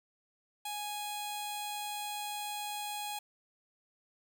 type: tone with notch filter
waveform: 15% pulse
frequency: 830.6 Hz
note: G#5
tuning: in tune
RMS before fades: -39 dBFS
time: 0.65-3.19 s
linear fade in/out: 5 ms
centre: 1800 Hz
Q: 0.81
effects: none